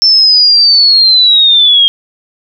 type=linear sweep; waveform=sine; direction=down; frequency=5360 to 3216 Hz; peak=-3 dBFS; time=0.02-1.88 s; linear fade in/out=0 ms; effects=none